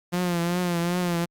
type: tone with vibrato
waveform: sawtooth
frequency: 174.7 Hz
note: F3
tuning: 1 cent sharp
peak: -19 dBFS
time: 0.12-1.26 s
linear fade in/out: 20 ms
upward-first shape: triangle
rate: 2.6 Hz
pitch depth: 63 cents each way
effects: Opus 48 kbps